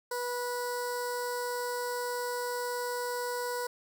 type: tone with notch filter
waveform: 15% pulse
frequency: 489.2 Hz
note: B4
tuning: 16 cents flat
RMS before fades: -34 dBFS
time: 0.11-3.67 s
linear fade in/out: 5 ms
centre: 2500 Hz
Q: 0.73
effects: none